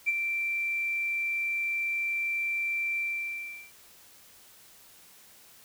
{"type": "tone with ADSR envelope", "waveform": "sine", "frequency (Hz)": 2349, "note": "D7", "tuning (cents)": 0, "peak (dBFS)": -20, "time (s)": [0.06, 3.72], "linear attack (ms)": 26, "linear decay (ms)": 28, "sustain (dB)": -7, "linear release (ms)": 740, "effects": ["tanh soft clip ceiling -17 dBFS", "white hiss -55 dBFS RMS until 5.64 s"]}